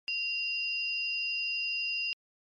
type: tone pair together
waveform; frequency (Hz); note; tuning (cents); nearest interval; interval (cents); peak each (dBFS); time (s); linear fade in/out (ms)
sine; 2772 / 4944; F7 / D#8; -14 / -12; minor seventh; 1002; -31 / -35; 0.08-2.13; 0
effects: MP3 64 kbps